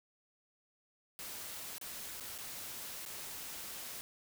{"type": "noise with dropouts", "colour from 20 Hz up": "white", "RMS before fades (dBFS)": -45, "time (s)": [1.19, 4.01], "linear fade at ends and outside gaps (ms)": 0, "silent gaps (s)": [[1.782, 1.813], [2.199, 2.207], [2.379, 2.386], [3.052, 3.061]], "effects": []}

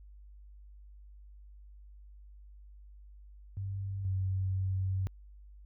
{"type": "tone pair in turn", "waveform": "sine", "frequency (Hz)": [97.9, 94.84], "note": ["G2", "F#2"], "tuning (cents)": [-2, 43], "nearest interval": "minor second", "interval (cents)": 55, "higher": "first", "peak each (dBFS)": [-34, -29], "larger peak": "second", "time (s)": [[3.57, 4.05], [4.05, 5.07]], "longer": "second", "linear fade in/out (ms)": 0, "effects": ["added 50 Hz sine -50 dBFS peak until 5.65 s"]}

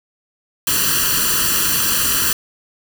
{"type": "noise with comb filter", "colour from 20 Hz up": "white", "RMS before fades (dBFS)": -17, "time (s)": [0.67, 2.33], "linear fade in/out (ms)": 2, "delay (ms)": 0.68, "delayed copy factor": 0.95, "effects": []}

